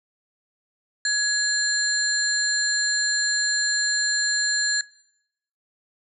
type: tone cluster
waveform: sine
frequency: 1677 / 4172 / 7200 Hz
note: G#6 / C8 / A8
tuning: +16 / -6 / +39 cents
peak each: -23 / -25 / -27 dBFS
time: 1.05-4.81 s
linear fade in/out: 2 ms
effects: noise-tail reverb RT60 0.8 s tail -21 dB re dry